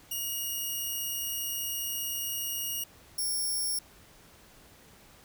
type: tone pair in turn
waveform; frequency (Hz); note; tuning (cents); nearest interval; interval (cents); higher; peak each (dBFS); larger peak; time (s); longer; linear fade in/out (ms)
5% pulse; 2873 / 5477; F7 / F8; +48 / -35; major seventh; 1117; second; -23; neither; 0.11-2.84 / 3.18-3.79; first; 5
effects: pink hiss -56 dBFS RMS until 5.24 s